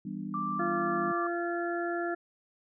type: chord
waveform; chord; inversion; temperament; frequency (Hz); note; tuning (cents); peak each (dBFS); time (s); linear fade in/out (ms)
sine; E minor seventh; none; just; 164.81 / 197.78 / 247.2 / 296.7; E3 / G3 / B3 / D4; 0 / +16 / +2 / +18; -42 / -37 / -41 / -42; 0.05-1.12; 5
type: tone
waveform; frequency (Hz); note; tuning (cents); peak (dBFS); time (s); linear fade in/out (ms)
sine; 1174.7; D6; 0; -31; 0.34-1.27; 2
type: harmonic tone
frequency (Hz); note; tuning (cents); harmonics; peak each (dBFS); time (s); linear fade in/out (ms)
344.3; F4; -25; 1 / 2 / 4 / 5; -32 / -35 / -38 / -39; 0.59-2.15; 10
effects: none